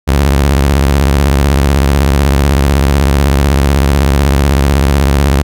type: tone with vibrato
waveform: sawtooth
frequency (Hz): 69.3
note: C#2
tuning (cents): 0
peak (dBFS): -3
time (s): 0.07-5.43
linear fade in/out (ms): 20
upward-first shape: sine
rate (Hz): 16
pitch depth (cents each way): 180
effects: none